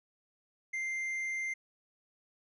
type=tone with tanh clipping; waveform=sine; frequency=2093 Hz; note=C7; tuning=in tune; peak=-34 dBFS; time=0.73-1.54 s; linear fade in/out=10 ms; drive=5 dB; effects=none